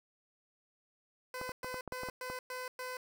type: tone bursts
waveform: 15% pulse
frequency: 507 Hz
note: B4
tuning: 45 cents sharp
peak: -33 dBFS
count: 6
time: 1.34-2.97 s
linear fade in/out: 2 ms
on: 180 ms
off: 110 ms
type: clicks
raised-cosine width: 1 ms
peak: -27 dBFS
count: 9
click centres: 1.414 / 1.493 / 1.645 / 1.743 / 1.877 / 1.924 / 2.034 / 2.087 / 2.3 s
effects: none